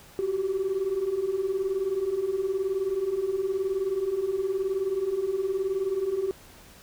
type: beating tone pair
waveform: sine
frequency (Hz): 370 / 389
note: F#4 / G4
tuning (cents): 0 / -13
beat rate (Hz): 19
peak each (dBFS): -29 / -25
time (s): 0.19-6.31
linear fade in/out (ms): 0
effects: tanh soft clip ceiling -20 dBFS + pink hiss -51 dBFS RMS until 6.82 s